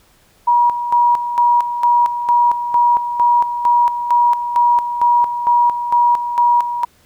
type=tone with tremolo; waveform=sine; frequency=959 Hz; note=A#5; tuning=49 cents sharp; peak=-9 dBFS; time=0.47-6.85 s; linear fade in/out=10 ms; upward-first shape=square; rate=2.2 Hz; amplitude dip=65%; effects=pink hiss -53 dBFS RMS until 7.05 s